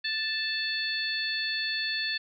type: harmonic tone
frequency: 880 Hz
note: A5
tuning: in tune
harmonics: 2 / 3 / 4 / 5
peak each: -32 / -36 / -35 / -32 dBFS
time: 0.04-2.18 s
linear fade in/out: 10 ms
effects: none